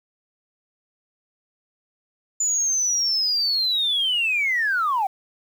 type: linear sweep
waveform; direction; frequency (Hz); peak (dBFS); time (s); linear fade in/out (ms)
sine; down; 7040 to 740; -18; 2.4-5.07; 5
effects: tanh soft clip ceiling -15 dBFS + 8-bit